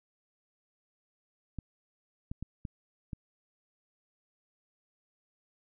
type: clicks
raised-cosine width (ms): 5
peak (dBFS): -25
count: 5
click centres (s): 1.587 / 2.315 / 2.426 / 2.652 / 3.132
effects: none